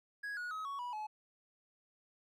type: tone with pitch steps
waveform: triangle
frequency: 1661.2 / 1454.5 / 1273.6 / 1115.1 / 976.4 / 854.9 Hz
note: G#6 / F#6 / D#6 / C#6 / B5 / G#5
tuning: 0 / -30 / +40 / +10 / -20 / +50 cents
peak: -37 dBFS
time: 0.23-1.07 s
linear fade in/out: 10 ms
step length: 140 ms
effects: none